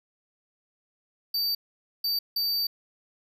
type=tone bursts at uneven times; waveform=square; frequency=4625 Hz; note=D8; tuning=27 cents flat; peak=-25 dBFS; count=3; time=1.34-1.55 / 2.04-2.19 / 2.36-2.67 s; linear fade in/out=5 ms; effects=none